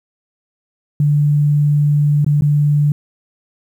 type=tone with dropouts; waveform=sine; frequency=146.83 Hz; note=D3; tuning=in tune; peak=-10 dBFS; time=1-2.92 s; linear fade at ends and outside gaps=2 ms; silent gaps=2.246-2.264 / 2.41-2.421 s; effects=8-bit